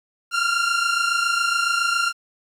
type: tone pair together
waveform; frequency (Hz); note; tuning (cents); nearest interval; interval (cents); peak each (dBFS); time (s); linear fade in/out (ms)
sawtooth; 1373 / 1400.2; F6 / F6; -30 / +4; unison; 34; -18; 0.31-2.13; 50
effects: low-pass 8000 Hz 12 dB/octave + 9-bit